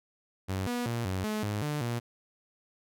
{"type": "tone with pitch steps", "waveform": "sawtooth", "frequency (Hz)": [95.1, 242.9, 117.7, 93.9, 214.1, 104.1, 148.9, 118.8], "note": ["F#2", "B3", "A#2", "F#2", "A3", "G#2", "D3", "A#2"], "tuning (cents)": [48, -29, 17, 26, -47, 5, 24, 33], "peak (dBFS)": -26, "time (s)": [0.48, 2], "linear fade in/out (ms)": 20, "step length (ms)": 190, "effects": []}